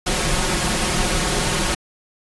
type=noise with comb filter; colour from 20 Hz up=pink; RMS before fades=-20 dBFS; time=0.06-1.75 s; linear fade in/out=10 ms; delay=5.5 ms; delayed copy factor=+0.6; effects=resampled to 24000 Hz